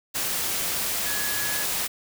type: tone in noise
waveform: sine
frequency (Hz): 1685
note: G#6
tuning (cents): +25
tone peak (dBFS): -32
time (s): 1.05-1.65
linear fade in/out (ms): 20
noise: white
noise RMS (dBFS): -27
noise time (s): 0.14-1.88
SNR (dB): -8
effects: none